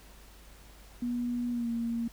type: tone with pitch glide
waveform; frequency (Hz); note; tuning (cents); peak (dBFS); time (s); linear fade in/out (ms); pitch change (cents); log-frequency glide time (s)
sine; 242.1 to 232.6; B3 to A#3; -34 to -4; -29; 1.02-2.08; 5; -70; 1.51-1.69
effects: added 50 Hz sine -52 dBFS peak until 2.12 s + pink hiss -56 dBFS RMS until 2.12 s